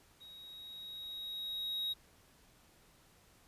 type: tone with level ramp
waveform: triangle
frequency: 3795 Hz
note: A#7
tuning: 30 cents sharp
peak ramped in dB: -50 to -32 dBFS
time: 0.2-1.94 s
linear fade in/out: 20 ms
effects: pink hiss -65 dBFS RMS until 3.47 s + resampled to 32000 Hz